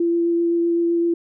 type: tone with vibrato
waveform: sine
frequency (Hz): 339.8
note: F4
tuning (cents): -47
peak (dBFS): -16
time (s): 0-1.14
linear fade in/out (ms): 5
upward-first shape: triangle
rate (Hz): 7.8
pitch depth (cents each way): 11
effects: none